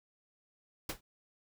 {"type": "noise with exponential decay", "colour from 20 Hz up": "pink", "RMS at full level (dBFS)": -31, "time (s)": [0.89, 1.01], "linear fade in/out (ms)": 5, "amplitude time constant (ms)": 24, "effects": []}